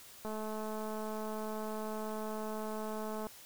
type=click train; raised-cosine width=1 ms; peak=-28 dBFS; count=653; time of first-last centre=0.25-3.269 s; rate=216 Hz; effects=white hiss -54 dBFS RMS until 3.45 s